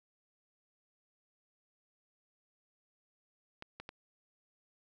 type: clicks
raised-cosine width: 0.3 ms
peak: -28 dBFS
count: 3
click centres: 3.624 / 3.8 / 3.891 s
effects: none